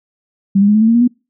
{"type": "tone with pitch steps", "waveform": "sine", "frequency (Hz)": [196, 202.3, 208.9, 215.6, 222.6, 229.7, 237.2, 244.8], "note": ["G3", "G#3", "G#3", "A3", "A3", "A#3", "A#3", "B3"], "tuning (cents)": [0, -45, 10, -35, 20, -25, 30, -15], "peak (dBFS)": -7, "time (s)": [0.55, 1.078], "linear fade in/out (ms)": 10, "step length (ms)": 66, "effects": ["noise-tail reverb RT60 0.3 s tail -26 dB re dry"]}